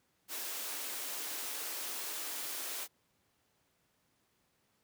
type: high-pass noise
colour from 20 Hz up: white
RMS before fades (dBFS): -40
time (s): 0.28-2.88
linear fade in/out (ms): 50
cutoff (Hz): 250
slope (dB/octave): 96
effects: pink hiss -75 dBFS RMS until 4.83 s + high-pass 80 Hz 12 dB/octave